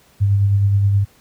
sine tone with tremolo, 100 Hz, G2, 35 cents sharp, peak -10 dBFS, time 0.2-1.05 s, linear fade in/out 20 ms, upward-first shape sine, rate 9.5 Hz, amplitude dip 30%, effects pink hiss -53 dBFS RMS until 1.2 s + high-pass 60 Hz 12 dB/octave

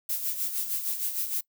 violet noise with tremolo, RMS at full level -28 dBFS, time 0.09-1.41 s, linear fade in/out 5 ms, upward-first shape sine, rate 6.5 Hz, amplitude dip 60%, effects noise-tail reverb RT60 0.1 s tail -22 dB re dry

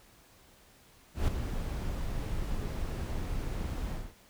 brown noise with ADSR envelope, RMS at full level -26 dBFS, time 1.14-4.15 s, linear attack 140 ms, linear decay 4 ms, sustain -8 dB, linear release 250 ms, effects pink hiss -60 dBFS RMS until 4.29 s

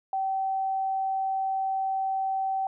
sine tone, 770 Hz, G5, 31 cents flat, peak -25 dBFS, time 0.13-2.67 s, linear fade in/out 2 ms, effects none

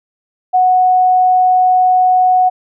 sine tone, 737 Hz, F#5, 7 cents flat, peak -7 dBFS, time 0.53-2.5 s, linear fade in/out 20 ms, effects none

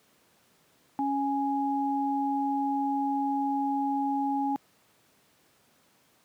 sine tone pair together, 276.9 / 830.6 Hz, C#4 / G#5, -2 / 0 cents, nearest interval octave + perfect fifth, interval 1902 cents, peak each -28 dBFS, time 0.99-4.56 s, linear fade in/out 0 ms, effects pink hiss -64 dBFS RMS until 6.24 s + high-pass 150 Hz 12 dB/octave

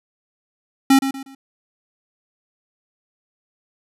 square tone with echo, 270.2 Hz, C#4, 44 cents flat, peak -10 dBFS, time 0.9-0.99 s, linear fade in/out 5 ms, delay 120 ms, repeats 3, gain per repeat -10 dB, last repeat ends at 1.35 s, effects resampled to 32000 Hz

